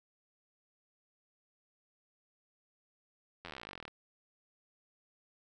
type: slowing click train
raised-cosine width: 0.3 ms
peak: -28 dBFS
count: 25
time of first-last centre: 3.45-3.88 s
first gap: 11 ms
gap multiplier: 1.04
effects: none